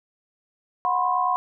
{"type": "tone cluster", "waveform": "sine", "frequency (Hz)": [731, 1001, 1070], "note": ["F#5", "B5", "C6"], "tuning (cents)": [-21, 23, 38], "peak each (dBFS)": -24, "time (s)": [0.85, 1.36], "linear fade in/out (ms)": 0, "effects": []}